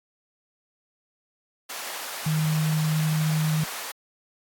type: high-pass noise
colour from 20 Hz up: pink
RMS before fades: -35 dBFS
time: 1.69-3.92 s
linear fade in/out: 10 ms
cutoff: 750 Hz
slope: 12 dB/octave
type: tone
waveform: sine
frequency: 155.7 Hz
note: D#3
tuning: 2 cents sharp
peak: -21 dBFS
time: 2.26-3.64 s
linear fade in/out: 5 ms
effects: AAC 64 kbps